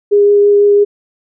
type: tone with vibrato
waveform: sine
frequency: 408.4 Hz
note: G#4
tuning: 29 cents flat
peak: -5 dBFS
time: 0.11-0.85 s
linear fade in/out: 20 ms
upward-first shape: triangle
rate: 6 Hz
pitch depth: 9 cents each way
effects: none